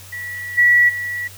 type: tone with level steps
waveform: sine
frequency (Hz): 1941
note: B6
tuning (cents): -31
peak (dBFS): -26 / -9 / -22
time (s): 0.12-1.28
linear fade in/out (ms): 10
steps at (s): 0.57 / 0.88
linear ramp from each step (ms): 20
effects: added 95 Hz sine -41 dBFS peak until 1.37 s + white hiss -41 dBFS RMS until 1.37 s